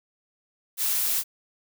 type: noise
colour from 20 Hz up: blue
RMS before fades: -25 dBFS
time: 0.77-1.24 s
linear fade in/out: 50 ms
effects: none